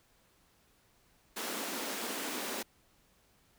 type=high-pass noise; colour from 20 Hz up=pink; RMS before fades=-38 dBFS; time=1.36-2.63 s; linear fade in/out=10 ms; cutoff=210 Hz; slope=48 dB/octave; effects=pink hiss -68 dBFS RMS until 3.58 s